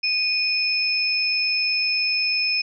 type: tone pair together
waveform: sine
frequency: 2477 / 5230 Hz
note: D#7 / E8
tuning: -8 / -15 cents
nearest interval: octave + minor second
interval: 1293 cents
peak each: -22 dBFS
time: 0.03-2.62 s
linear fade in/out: 10 ms
effects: none